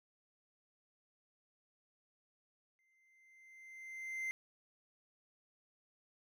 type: tone with exponential growth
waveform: triangle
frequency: 2081 Hz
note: C7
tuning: 10 cents flat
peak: -34 dBFS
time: 2.79-4.31 s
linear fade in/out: 0 ms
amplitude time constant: 330 ms
effects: none